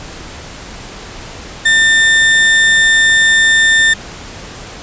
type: tone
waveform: 35% pulse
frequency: 1800 Hz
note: A6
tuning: 39 cents sharp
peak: -5 dBFS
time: 1.65-3.94 s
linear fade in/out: 10 ms
effects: pink hiss -30 dBFS RMS until 4.82 s + resampled to 16000 Hz